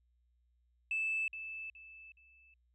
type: tone with echo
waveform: sine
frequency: 2630 Hz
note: E7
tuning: 5 cents flat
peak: -31 dBFS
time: 0.91-1.28 s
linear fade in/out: 2 ms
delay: 420 ms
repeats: 3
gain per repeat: -10 dB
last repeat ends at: 2.54 s
effects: tanh soft clip ceiling -27 dBFS + added 60 Hz sine -70 dBFS peak until 2.74 s